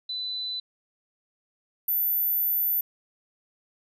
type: tone pair in turn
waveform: sine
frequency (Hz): 3999 / 14030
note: B7 / A9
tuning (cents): +21 / -6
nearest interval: octave + minor seventh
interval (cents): 2173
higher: second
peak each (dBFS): -29 / -22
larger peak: second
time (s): 0.09-0.6 / 1.88-2.81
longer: second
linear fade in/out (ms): 5
effects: none